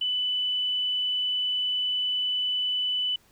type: tone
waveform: sine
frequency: 2990 Hz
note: F#7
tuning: 17 cents sharp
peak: -24 dBFS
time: 0.01-3.16 s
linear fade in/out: 5 ms
effects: pink hiss -61 dBFS RMS until 3.31 s